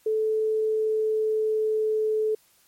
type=tone with pitch glide; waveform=sine; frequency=436 to 433.2 Hz; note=A4 to A4; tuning=-16 to -27 cents; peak=-21 dBFS; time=0.06-2.35 s; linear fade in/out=5 ms; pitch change=-11 cents; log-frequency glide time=0.55-2.1 s; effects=white hiss -61 dBFS RMS until 2.67 s + MP3 64 kbps